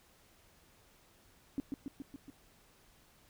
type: tone with echo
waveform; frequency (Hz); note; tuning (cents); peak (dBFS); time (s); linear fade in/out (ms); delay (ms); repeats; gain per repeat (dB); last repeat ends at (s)
sine; 277.4; C#4; +1; -31; 1.58-1.6; 0; 140; 5; -3; 2.3
effects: pink hiss -65 dBFS RMS until 3.29 s